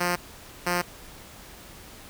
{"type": "tone pair in turn", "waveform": "5% pulse", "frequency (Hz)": [176.5, 176.5], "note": ["F3", "F3"], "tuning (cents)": [19, 19], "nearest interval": "unison", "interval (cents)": 0, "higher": "neither", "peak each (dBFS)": -12, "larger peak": "neither", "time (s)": [[0, 0.16], [0.66, 0.82]], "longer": "neither", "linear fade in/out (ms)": 10, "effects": ["pink hiss -46 dBFS RMS until 2.09 s"]}